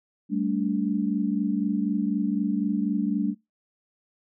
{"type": "chord", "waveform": "sine", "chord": "G suspended second", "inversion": "none", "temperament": "equal with one note detuned", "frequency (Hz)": [196, 220, 289.1], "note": ["G3", "A3", "D4"], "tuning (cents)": [0, 0, -27], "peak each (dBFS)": -27, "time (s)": [0.29, 3.35], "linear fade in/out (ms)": 50, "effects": ["noise-tail reverb RT60 0.2 s tail -24 dB re dry"]}